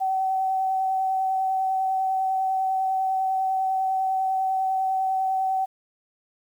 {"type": "tone with vibrato", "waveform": "sine", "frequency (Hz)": 762, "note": "G5", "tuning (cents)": -49, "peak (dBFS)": -21, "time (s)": [0, 5.66], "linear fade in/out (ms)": 20, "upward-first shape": "triangle", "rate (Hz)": 10, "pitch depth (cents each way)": 15, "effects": ["9-bit"]}